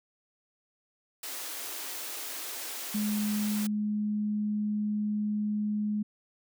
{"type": "high-pass noise", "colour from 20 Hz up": "white", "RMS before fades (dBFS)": -38, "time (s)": [1.23, 3.67], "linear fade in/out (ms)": 5, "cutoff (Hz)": 260, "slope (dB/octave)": 96}
{"type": "tone", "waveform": "sine", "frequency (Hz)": 210, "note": "G#3", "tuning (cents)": 19, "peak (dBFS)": -27, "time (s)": [2.94, 6.03], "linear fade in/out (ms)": 10}
{"effects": []}